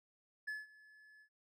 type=tone with ADSR envelope; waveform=triangle; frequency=1717 Hz; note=A6; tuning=43 cents flat; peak=-36 dBFS; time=0.47-1.29 s; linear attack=13 ms; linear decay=180 ms; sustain=-22 dB; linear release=78 ms; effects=none